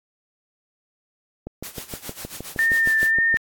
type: click train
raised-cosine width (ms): 2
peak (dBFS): -18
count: 13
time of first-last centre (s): 1.47-3.342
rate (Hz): 6.41
type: noise with tremolo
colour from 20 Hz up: white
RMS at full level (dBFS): -34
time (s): 1.63-3.11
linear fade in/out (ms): 5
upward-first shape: sine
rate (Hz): 7.3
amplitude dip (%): 80
type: tone with vibrato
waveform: sine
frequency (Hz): 1800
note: A6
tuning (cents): +39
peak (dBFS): -16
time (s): 2.59-3.37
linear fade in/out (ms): 0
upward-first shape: sine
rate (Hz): 1.9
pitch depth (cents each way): 24
effects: AAC 64 kbps